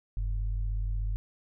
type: tone pair together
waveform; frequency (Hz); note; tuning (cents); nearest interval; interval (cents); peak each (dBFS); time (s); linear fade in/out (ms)
sine; 46.78 / 103.4; F#1 / G#2; +20 / -7; octave + major second; 1373; -28 / -37; 0.17-1.16; 0
effects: none